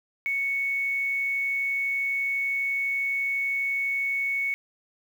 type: tone with quantisation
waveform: sine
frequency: 2217 Hz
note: C#7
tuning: in tune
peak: -24 dBFS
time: 0.26-4.54 s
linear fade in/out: 0 ms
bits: 8
effects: none